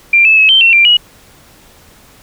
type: tone with pitch steps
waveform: sine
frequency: 2376 / 2615 / 2577 / 3118 / 2712 / 2370 / 2907 Hz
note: D7 / E7 / E7 / G7 / E7 / D7 / F#7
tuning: +20 / -15 / -40 / -10 / +49 / +15 / -31 cents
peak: -4 dBFS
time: 0.13-0.97 s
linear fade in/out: 5 ms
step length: 120 ms
effects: pink hiss -43 dBFS RMS until 2.22 s